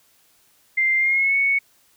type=tone with pitch glide; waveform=sine; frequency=2093 to 2217 Hz; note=C7 to C#7; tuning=0 to 0 cents; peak=-16 dBFS; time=0.77-1.59 s; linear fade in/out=10 ms; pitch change=+100 cents; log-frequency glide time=0.97-1.36 s; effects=white hiss -59 dBFS RMS until 1.96 s